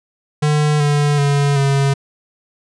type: tone with pitch steps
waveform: square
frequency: 150 / 146.07 / 142.24 / 138.51 Hz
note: D3 / D3 / C#3 / C#3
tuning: +37 / -9 / +45 / -1 cents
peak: -13 dBFS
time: 0.42-1.94 s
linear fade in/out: 10 ms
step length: 380 ms
effects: resampled to 22050 Hz